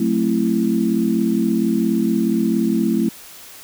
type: chord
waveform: sine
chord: F# half-diminished seventh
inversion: none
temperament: just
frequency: 185 / 222 / 266.4 / 333 Hz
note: F#3 / A3 / C4 / E4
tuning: 0 / +16 / +31 / +18 cents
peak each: -23 / -18 / -23 / -21 dBFS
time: 0-3.09 s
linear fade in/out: 5 ms
effects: white hiss -40 dBFS RMS until 3.63 s